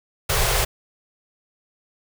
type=band-stop noise; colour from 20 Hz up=pink; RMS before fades=-20 dBFS; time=0.29-0.65 s; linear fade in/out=10 ms; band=160 to 370 Hz; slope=96 dB/octave; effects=none